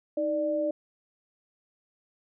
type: tone pair together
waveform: sine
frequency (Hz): 313.1 / 591.1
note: D#4 / D5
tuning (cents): +11 / +11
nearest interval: major seventh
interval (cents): 1100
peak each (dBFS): -31 / -26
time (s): 0.17-0.71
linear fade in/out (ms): 5
effects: none